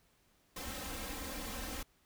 pink noise with comb filter, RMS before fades -42 dBFS, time 0.56-1.83 s, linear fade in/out 5 ms, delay 3.8 ms, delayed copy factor +1, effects pink hiss -71 dBFS RMS until 2.05 s

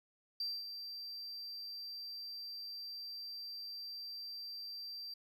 triangle tone with ADSR envelope, 4699 Hz, D8, in tune, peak -33 dBFS, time 0.4-5.14 s, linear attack 4 ms, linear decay 230 ms, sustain -9 dB, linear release 5 ms, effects tanh soft clip ceiling -31 dBFS

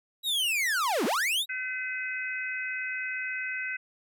45% pulse linear two-way sweep, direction down then up, 3912 to 196.8 to 3912 Hz, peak -25 dBFS, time 0.23-1.46 s, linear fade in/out 50 ms, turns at 1.05 s
harmonic tone, 509 Hz, C5, 48 cents flat, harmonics 3 / 4 / 5, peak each -34 / -35 / -36 dBFS, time 1.49-3.77 s, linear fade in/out 10 ms
effects none

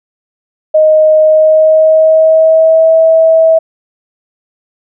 sine tone with pitch glide, 622.3 to 647.6 Hz, D#5 to E5, 0 to -31 cents, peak -3 dBFS, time 0.74-3.59 s, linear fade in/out 10 ms, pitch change +69 cents, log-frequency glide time 1.22-2.93 s, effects none

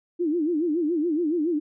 sine tone with vibrato, 323.2 Hz, E4, 34 cents flat, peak -21 dBFS, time 0.19-1.6 s, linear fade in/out 20 ms, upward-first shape sine, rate 7.1 Hz, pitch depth 170 cents each way, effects none

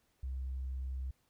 triangle tone with tanh clipping, 65.3 Hz, C2, 3 cents flat, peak -36 dBFS, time 0.23-1.11 s, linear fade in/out 5 ms, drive 5 dB, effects pink hiss -75 dBFS RMS until 1.29 s

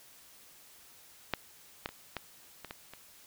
clicks, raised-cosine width 0.3 ms, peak -13 / -17 / -28 / -19 / -26 / -24 / -30 dBFS, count 7, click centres 1.337 / 1.859 / 1.89 / 2.167 / 2.647 / 2.709 / 2.936 s, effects white hiss -57 dBFS RMS until 3.26 s

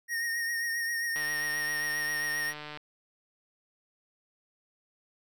square tone with vibrato, 1857 Hz, A#6, 7 cents flat, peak -30 dBFS, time 0.08-2.54 s, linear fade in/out 50 ms, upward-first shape triangle, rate 7.5 Hz, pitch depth 37 cents each way
click train, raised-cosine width 0.3 ms, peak -25 dBFS, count 243, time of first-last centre 1.16-2.773 s, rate 150 Hz
effects none

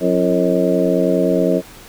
harmonic tone with a mistuned harmonic, 89.8 Hz, F2, 49 cents sharp, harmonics 2 / 3 / 4 / 5 / 6 / 7, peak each -20 / -20 / -20 / -20 / -20 / -20 dBFS, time 0-1.62 s, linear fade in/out 50 ms, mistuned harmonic 4, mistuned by -88 cents, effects pink hiss -40 dBFS RMS until 1.88 s

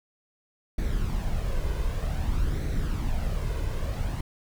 brown noise with flanger, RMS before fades -27 dBFS, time 0.78-4.21 s, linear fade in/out 5 ms, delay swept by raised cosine 0.49 to 1.99 ms, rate 0.53 Hz, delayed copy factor +0.5, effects none

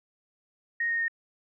sine tone with pitch steps, 1864.7 / 1852.9 / 1841.2 Hz, A#6 / A#6 / A#6, 0 / -11 / -22 cents, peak -25 dBFS, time 0.8-1.082 s, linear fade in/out 5 ms, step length 94 ms, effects none

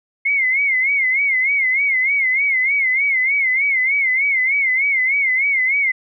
sine tone with vibrato, 2140 Hz, C7, 38 cents sharp, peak -14 dBFS, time 0.25-5.92 s, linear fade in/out 10 ms, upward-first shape sine, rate 3.3 Hz, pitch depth 110 cents each way, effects none

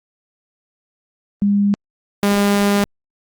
sine / sawtooth tone pair in turn, 202.3 / 202.3 Hz, G#3 / G#3, -45 / -45 cents, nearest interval unison, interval 0 cents, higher neither, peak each -12 / -9 dBFS, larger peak second, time 1.42-1.74 / 2.23-2.84 s, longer second, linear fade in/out 0 ms, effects Opus 24 kbps

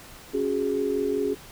sine chord, C# suspended fourth, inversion none, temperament equal, 277.2 / 370 / 415.3 Hz, C#4 / F#4 / G#4, 0 / 0 / 0 cents, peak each -29 / -29 / -25 dBFS, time 0.33-1.35 s, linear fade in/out 20 ms, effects pink hiss -46 dBFS RMS until 1.51 s

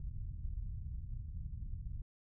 pink low-pass noise, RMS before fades -42 dBFS, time 0-2.02 s, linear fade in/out 2 ms, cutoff 120 Hz, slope 24 dB/octave, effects none

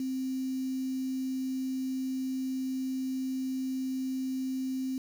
sine tone with quantisation, 261.6 Hz, C4, in tune, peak -30 dBFS, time 0-4.98 s, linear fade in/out 2 ms, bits 8, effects none

